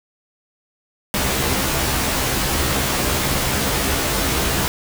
pink noise with comb filter, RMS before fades -20 dBFS, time 1.14-4.68 s, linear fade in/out 0 ms, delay 15 ms, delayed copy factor +1, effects none

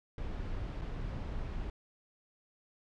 brown noise with dropouts, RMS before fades -38 dBFS, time 0.18-1.7 s, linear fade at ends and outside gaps 2 ms, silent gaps 0.813-0.817 s, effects low-pass 4000 Hz 12 dB/octave

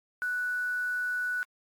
sine tone with quantisation, 1480 Hz, F#6, in tune, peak -28 dBFS, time 0.22-1.43 s, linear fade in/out 0 ms, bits 8, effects AAC 64 kbps

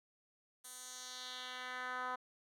10% pulse tone with band-pass filter sweep, 252.6 Hz, B3, 39 cents sharp, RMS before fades -45 dBFS, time 0.64-2.16 s, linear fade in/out 10 ms, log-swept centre 10000 to 1100 Hz, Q 1.8, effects none

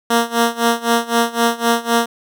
10% pulse tone with tremolo, 233.1 Hz, A#3, in tune, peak -3 dBFS, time 0.1-2.06 s, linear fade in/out 5 ms, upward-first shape sine, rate 3.9 Hz, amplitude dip 90%, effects none

